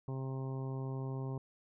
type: harmonic tone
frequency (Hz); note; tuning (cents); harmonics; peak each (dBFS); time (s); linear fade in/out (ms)
132.8; C3; +26; 1 / 2 / 3 / 4 / 5 / 6 / 7 / 8; -37 / -46 / -46 / -53 / -55 / -56 / -54 / -56; 0.08-1.38; 2
effects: none